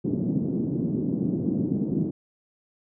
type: band-pass noise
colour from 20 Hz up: pink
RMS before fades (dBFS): -26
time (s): 0.04-2.11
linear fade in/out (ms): 10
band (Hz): 160 to 320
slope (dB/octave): 24
effects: none